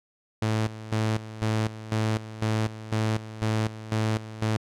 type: tone with tremolo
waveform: sawtooth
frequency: 109.5 Hz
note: A2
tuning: 8 cents flat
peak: -19 dBFS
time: 0.42-4.57 s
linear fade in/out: 5 ms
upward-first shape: square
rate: 2 Hz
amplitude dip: 80%
effects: low-pass 8000 Hz 12 dB/octave